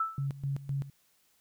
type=tone with exponential decay; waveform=sine; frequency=1318.5 Hz; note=E6; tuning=in tune; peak=-24 dBFS; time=0-0.27 s; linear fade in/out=5 ms; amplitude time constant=58 ms
type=tone with tremolo; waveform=sine; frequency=138.59 Hz; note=C#3; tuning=in tune; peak=-29 dBFS; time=0.18-0.9 s; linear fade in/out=2 ms; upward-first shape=square; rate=3.9 Hz; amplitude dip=80%
effects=white hiss -69 dBFS RMS until 1.4 s